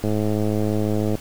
click train, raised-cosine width 2 ms, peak -10 dBFS, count 119, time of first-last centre 0.04-1.153 s, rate 106 Hz, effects pink hiss -41 dBFS RMS until 1.2 s

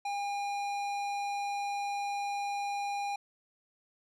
sine tone with tanh clipping, 808 Hz, G#5, 48 cents flat, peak -34 dBFS, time 0.05-3.16 s, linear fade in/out 5 ms, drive 16 dB, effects none

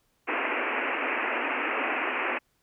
white band-pass noise, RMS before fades -29 dBFS, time 0.27-2.39 s, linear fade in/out 20 ms, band 240 to 2700 Hz, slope 96 dB/octave, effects pink hiss -71 dBFS RMS until 2.62 s

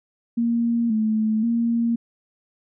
sine tone with pitch steps, 233.8 / 217.7 / 232.9 Hz, A#3 / A3 / A#3, +5 / -18 / -1 cents, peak -18 dBFS, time 0.37-1.96 s, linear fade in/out 10 ms, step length 530 ms, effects none

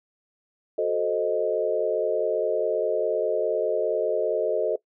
sine chord, F# diminished seventh, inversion none, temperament equal with one note detuned, 370 / 440 / 524.8 / 622.3 Hz, F#4 / A4 / C5 / Eb5, 0 / 0 / +5 / 0 cents, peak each -30 / -25 / -29 / -26 dBFS, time 0.78-4.76 s, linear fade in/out 5 ms, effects noise-tail reverb RT60 0.1 s tail -20 dB re dry

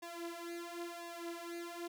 sawtooth tone with flanger, 341.9 Hz, F4, 37 cents flat, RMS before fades -45 dBFS, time 0.02-1.88 s, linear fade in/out 10 ms, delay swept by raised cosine 1.1 to 5.4 ms, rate 0.97 Hz, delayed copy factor +0.85, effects none

